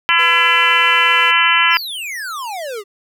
harmonic tone, 337 Hz, E4, 38 cents sharp, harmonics 3 / 4 / 5 / 6 / 7 / 8 / 9, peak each -18 / -18 / -18 / -18 / -18 / -18 / -18 dBFS, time 0.09-1.77 s, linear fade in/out 0 ms
sawtooth tone, 493.9 Hz, B4, in tune, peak -24 dBFS, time 0.18-1.32 s, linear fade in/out 20 ms
square exponential sweep, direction down, 5750 to 384.2 Hz, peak -24 dBFS, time 1.7-2.84 s, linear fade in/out 50 ms
effects none

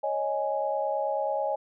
sine chord, C# suspended second, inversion none, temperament just, 554.4 / 623.7 / 831.5 Hz, C#5 / D#5 / G#5, 0 / +4 / +2 cents, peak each -30 dBFS, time 0.03-1.56 s, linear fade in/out 10 ms, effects none

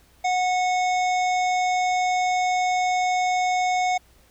harmonic tone with a mistuned harmonic, 732 Hz, F#5, 19 cents flat, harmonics 1 / 3 / 5 / 7 / 9 / 10, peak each -20 / -28 / -37 / -41 / -38 / -43 dBFS, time 0.24-3.98 s, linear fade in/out 10 ms, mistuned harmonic 9, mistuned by -48 cents, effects added 60 Hz sine -58 dBFS peak until 4.3 s + pink hiss -58 dBFS RMS until 4.3 s

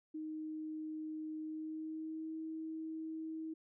sine tone with pitch glide, 311.6 to 318.9 Hz, D#4 to D#4, +3 to +43 cents, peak -40 dBFS, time 0.14-3.54 s, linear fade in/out 10 ms, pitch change +40 cents, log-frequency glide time 1.4-2.36 s, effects none

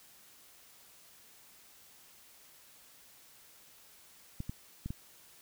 clicks, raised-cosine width 5 ms, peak -25 dBFS, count 4, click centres 4.404 / 4.495 / 4.86 / 4.905 s, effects white hiss -59 dBFS RMS until 5.41 s

